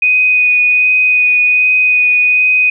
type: tone with vibrato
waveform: sine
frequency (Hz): 2489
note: D#7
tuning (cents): 0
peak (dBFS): -7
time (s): 0.02-2.7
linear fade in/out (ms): 5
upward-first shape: sine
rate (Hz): 1.3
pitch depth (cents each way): 11
effects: none